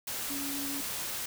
sine tone in noise, 280 Hz, C#4, 18 cents sharp, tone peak -37 dBFS, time 0.3-0.81 s, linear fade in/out 5 ms, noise white, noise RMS -36 dBFS, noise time 0.07-1.26 s, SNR -4 dB, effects none

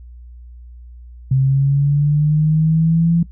sine linear sweep, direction up, 131.5 to 170 Hz, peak -11 dBFS, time 1.31-3.23 s, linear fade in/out 5 ms, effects noise-tail reverb RT60 0.1 s tail -19 dB re dry + added 60 Hz sine -35 dBFS peak until 3.31 s

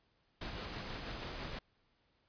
pink noise with tremolo, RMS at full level -42 dBFS, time 0.41-1.59 s, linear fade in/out 5 ms, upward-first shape sine, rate 6.2 Hz, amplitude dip 25%, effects pink hiss -75 dBFS RMS until 2.28 s + resampled to 11025 Hz

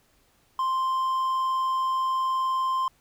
triangle tone, 1046.5 Hz, C6, in tune, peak -21 dBFS, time 0.59-2.88 s, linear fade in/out 2 ms, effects pink hiss -64 dBFS RMS until 3 s

